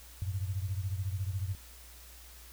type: beating tone pair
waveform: sine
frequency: 92.5 / 106.5 Hz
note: F#2 / G#2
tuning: 0 / +44 cents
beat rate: 14 Hz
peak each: -33 / -37 dBFS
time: 0.22-1.55 s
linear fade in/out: 0 ms
effects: added 60 Hz sine -52 dBFS peak until 2.52 s + white hiss -54 dBFS RMS until 2.52 s